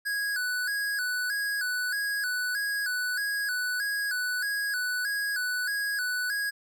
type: tone with vibrato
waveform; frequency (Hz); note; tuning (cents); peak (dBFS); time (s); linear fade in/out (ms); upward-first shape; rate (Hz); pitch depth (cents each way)
square; 1568; G6; 0; -28; 0.05-6.51; 20; square; 1.6; 91
effects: none